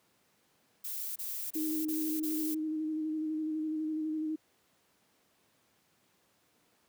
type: noise bursts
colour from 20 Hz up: violet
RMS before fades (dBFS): -38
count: 5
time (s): 0.84-2.548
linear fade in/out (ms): 10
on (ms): 320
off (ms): 27
type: tone with vibrato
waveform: sine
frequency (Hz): 311.6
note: D#4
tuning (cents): +3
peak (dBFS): -31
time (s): 1.55-4.36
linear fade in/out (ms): 10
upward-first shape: square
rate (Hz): 12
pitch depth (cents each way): 19
effects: pink hiss -70 dBFS RMS until 6.88 s + high-pass 150 Hz 12 dB/octave